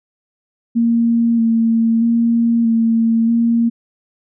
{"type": "tone with vibrato", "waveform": "sine", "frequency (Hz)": 230, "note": "A#3", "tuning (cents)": -23, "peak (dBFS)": -11, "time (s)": [0.75, 3.7], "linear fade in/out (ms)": 20, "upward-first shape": "square", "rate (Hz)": 0.79, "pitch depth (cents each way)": 18, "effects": []}